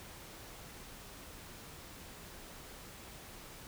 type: silence
effects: pink hiss -51 dBFS RMS until 3.67 s